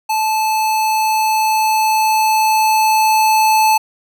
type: tone with level ramp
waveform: square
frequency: 871 Hz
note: A5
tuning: 18 cents flat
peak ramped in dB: -15 to -10 dBFS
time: 0.09-3.78 s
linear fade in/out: 10 ms
effects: none